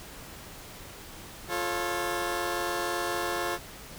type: chord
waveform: 15% pulse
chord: F augmented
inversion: none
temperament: just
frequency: 349.2 / 436.5 / 545.7 Hz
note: F4 / A4 / C#5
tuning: 0 / -14 / -27 cents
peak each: -25 / -29 / -28 dBFS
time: 1.48-3.59 s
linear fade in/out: 50 ms
effects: pink hiss -45 dBFS RMS until 3.98 s